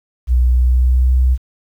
sine tone with pitch glide, 61.74 to 63.66 Hz, B1 to C2, 0 to -47 cents, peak -9 dBFS, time 0.27-1.38 s, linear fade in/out 50 ms, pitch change +53 cents, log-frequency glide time 0.5-1.14 s, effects 8-bit

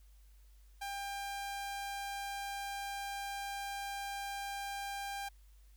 sawtooth tone, 797 Hz, G5, 28 cents sharp, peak -35 dBFS, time 0.81-5.29 s, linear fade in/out 10 ms, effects added 50 Hz sine -57 dBFS peak until 5.76 s + white hiss -72 dBFS RMS until 5.76 s

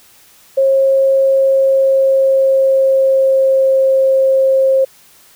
sine tone with pitch glide, 539 to 533.1 Hz, C#5 to C5, -49 to +32 cents, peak -8 dBFS, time 0.57-4.85 s, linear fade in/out 10 ms, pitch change -19 cents, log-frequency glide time 1.21-3.78 s, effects white hiss -46 dBFS RMS until 5.35 s

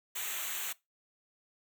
white noise with comb filter, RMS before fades -37 dBFS, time 0.15-0.73 s, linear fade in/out 10 ms, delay 0.2 ms, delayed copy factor -0.85, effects noise-tail reverb RT60 0.2 s tail -21 dB re dry

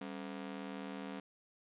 sawtooth ring-modulated tone, 235.5 Hz, A#3, 18 cents sharp, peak -35 dBFS, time 0.01-1.2 s, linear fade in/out 5 ms, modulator 39.8 Hz, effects resampled to 8000 Hz + 12-bit

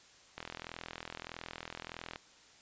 click train, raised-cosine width 0.3 ms, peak -25 dBFS, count 75, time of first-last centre 0.38-2.159 s, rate 41.6 Hz, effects white hiss -60 dBFS RMS until 2.61 s + resampled to 16000 Hz

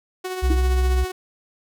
sawtooth tone with tremolo, 370 Hz, F#4, in tune, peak -21 dBFS, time 0.24-1.12 s, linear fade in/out 10 ms, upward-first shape triangle, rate 15 Hz, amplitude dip 45%
sine tone, 63.9 Hz, C2, 40 cents flat, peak -16 dBFS, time 0.42-1.05 s, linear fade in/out 20 ms
sine tone with exponential decay, 324.9 Hz, E4, 25 cents flat, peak -16 dBFS, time 0.5-0.62 s, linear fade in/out 5 ms, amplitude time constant 25 ms
effects none

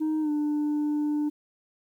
sine tone with pitch glide, 311.1 to 297.4 Hz, D#4 to D4, 0 to +22 cents, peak -21 dBFS, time 0-1.3 s, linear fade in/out 20 ms, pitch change -78 cents, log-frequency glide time 0.21-0.3 s, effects tanh soft clip ceiling -23 dBFS + 10-bit

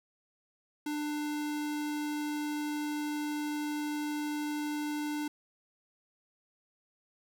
square tone, 297.9 Hz, D4, 25 cents sharp, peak -33 dBFS, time 0.86-5.28 s, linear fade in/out 5 ms, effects none

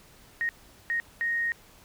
sine tone bursts at uneven times, 1864.7 Hz, A#6, in tune, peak -25 dBFS, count 3, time 0.41-0.49 / 0.9-1 / 1.21-1.52 s, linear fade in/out 0 ms, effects pink hiss -55 dBFS RMS until 1.84 s

